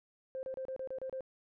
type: tone bursts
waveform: sine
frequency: 525 Hz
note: C5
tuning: 6 cents sharp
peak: -36 dBFS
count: 8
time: 0.35-1.207 s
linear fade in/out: 0 ms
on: 80 ms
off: 31 ms
effects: tanh soft clip ceiling -32 dBFS

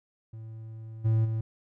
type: tone with level steps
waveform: triangle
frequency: 111.3 Hz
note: A2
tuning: 20 cents sharp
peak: -37 / -19 / -25 dBFS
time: 0.33-1.41 s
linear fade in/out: 5 ms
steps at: 1.04 / 1.24 s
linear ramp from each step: 20 ms
effects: none

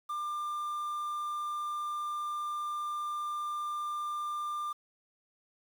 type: tone with quantisation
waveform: triangle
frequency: 1195 Hz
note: D6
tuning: 30 cents sharp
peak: -31 dBFS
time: 0.09-4.73 s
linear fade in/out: 10 ms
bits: 9
effects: none

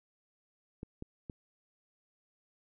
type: clicks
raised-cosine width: 3 ms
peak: -28 dBFS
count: 3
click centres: 0.831 / 1.024 / 1.298 s
effects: none

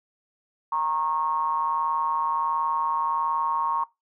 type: ring-modulated tone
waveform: triangle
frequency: 80.7 Hz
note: E2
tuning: 36 cents flat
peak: -18 dBFS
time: 0.72-3.84 s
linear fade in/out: 5 ms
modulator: 1010 Hz
effects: noise-tail reverb RT60 0.2 s tail -20 dB re dry

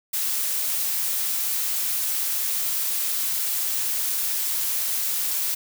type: noise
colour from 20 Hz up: blue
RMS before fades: -25 dBFS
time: 0.13-5.55 s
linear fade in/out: 10 ms
effects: none

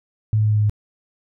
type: tone with pitch steps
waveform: sine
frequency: 108 / 107.38 / 106.76 / 106.14 / 105.53 / 104.93 Hz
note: A2 / A2 / G#2 / G#2 / G#2 / G#2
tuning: -32 / -42 / +48 / +38 / +28 / +18 cents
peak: -14 dBFS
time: 0.33-0.696 s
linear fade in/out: 0 ms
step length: 61 ms
effects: none

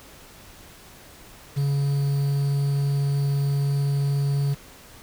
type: tone with quantisation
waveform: triangle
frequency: 140.6 Hz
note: C#3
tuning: 25 cents sharp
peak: -18 dBFS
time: 1.56-4.55 s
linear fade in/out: 20 ms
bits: 7
effects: pink hiss -47 dBFS RMS until 5.02 s

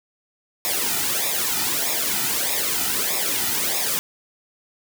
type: noise with flanger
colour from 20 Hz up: white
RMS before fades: -23 dBFS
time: 0.65-3.99 s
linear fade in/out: 0 ms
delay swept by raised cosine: 0.66 to 1.86 ms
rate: 1.6 Hz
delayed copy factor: -0.75
effects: none

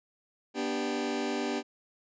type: chord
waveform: sawtooth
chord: G major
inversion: first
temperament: just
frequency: 245 / 294 / 392 Hz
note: B3 / D4 / G4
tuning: -14 / +2 / 0 cents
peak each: -30 dBFS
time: 0.54-1.63 s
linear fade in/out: 50 ms
effects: resampled to 16000 Hz

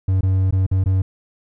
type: tone with dropouts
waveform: triangle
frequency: 94.6 Hz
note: F#2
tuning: 39 cents sharp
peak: -12 dBFS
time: 0.08-1.02 s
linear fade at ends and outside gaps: 5 ms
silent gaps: 0.209-0.23 / 0.509-0.525 / 0.665-0.713 / 0.84-0.859 s
effects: none

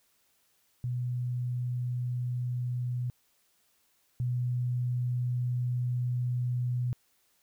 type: tone pair in turn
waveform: sine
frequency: 123.47 / 123.47 Hz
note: B2 / B2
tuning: 0 / 0 cents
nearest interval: unison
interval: 0 cents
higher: neither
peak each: -29 / -27 dBFS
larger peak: second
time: 0.84-3.1 / 4.2-6.93 s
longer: second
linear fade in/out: 0 ms
effects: white hiss -70 dBFS RMS until 7.42 s

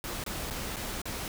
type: noise with dropouts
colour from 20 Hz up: pink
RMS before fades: -36 dBFS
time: 0.04-1.28 s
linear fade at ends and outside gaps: 1 ms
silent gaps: 0.239-0.263 / 0.502-0.508 / 0.761-0.766 / 1.017-1.055 s
effects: none

